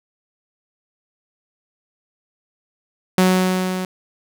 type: tone with level ramp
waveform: sawtooth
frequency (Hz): 185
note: F#3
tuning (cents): 0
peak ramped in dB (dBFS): -7 to -19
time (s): 3.18-3.85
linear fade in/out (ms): 2
effects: none